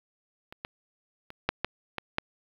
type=clicks; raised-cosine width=0.3 ms; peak=-26 / -18 / -26 / -7 / -10 / -15 / -9 dBFS; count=7; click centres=0.525 / 0.649 / 1.304 / 1.49 / 1.646 / 1.983 / 2.184 s; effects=low-pass 4000 Hz 12 dB/octave + 8-bit